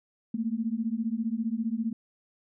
sine beating tone pair, 218.7 / 233.7 Hz, A3 / A#3, -10 / +5 cents, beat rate 15 Hz, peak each -30 dBFS, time 0.34-1.93 s, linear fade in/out 5 ms, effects none

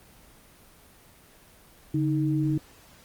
sine tone pair together, 143.6 / 312.1 Hz, D3 / D#4, -39 / +5 cents, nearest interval octave + minor second, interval 1344 cents, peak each -25 dBFS, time 1.94-2.58 s, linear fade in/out 5 ms, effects pink hiss -54 dBFS RMS until 3.04 s + Opus 24 kbps

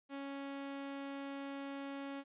sawtooth tone, 277.2 Hz, C#4, in tune, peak -38 dBFS, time 0.09-2.24 s, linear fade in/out 50 ms, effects resampled to 8000 Hz + 13-bit

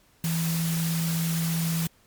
sine tone in noise, 164.81 Hz, E3, in tune, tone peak -24 dBFS, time 0.24-1.87 s, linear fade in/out 2 ms, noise white, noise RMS -33 dBFS, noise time 0.24-1.87 s, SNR +6 dB, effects pink hiss -61 dBFS RMS until 2.06 s + MP3 96 kbps

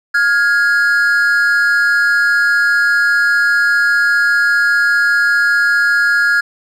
triangle tone pair together, 1416.2 / 1661.2 Hz, F6 / G#6, +24 / 0 cents, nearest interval minor third, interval 276 cents, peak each -11 dBFS, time 0.14-6.41 s, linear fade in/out 10 ms, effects none

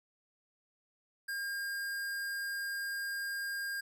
square tone, 1611 Hz, G6, 47 cents sharp, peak -36 dBFS, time 1.28-3.81 s, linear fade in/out 10 ms, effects none

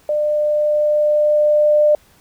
sine tone with level ramp, 599 Hz, D5, 34 cents sharp, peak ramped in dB -15 to -9 dBFS, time 0.09-1.95 s, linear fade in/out 2 ms, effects pink hiss -52 dBFS RMS until 2.2 s

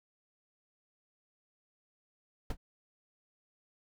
brown noise with exponential decay, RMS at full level -24 dBFS, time 2.5-2.57 s, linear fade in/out 5 ms, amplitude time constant 15 ms, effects none

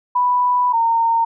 sine tone pair in turn, 987.8 / 917.7 Hz, B5 / A#5, 0 / -27 cents, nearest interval minor second, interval 127 cents, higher first, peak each -13 dBFS, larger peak neither, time 0.15-0.73 / 0.73-1.25 s, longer first, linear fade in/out 10 ms, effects none

